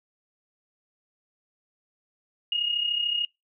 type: tone with amplitude modulation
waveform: sine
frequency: 2863 Hz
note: F7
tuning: 42 cents sharp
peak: -21 dBFS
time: 2.52-3.25 s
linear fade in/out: 2 ms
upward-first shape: sine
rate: 33.5 Hz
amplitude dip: 60%
effects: noise-tail reverb RT60 0.2 s tail -24 dB re dry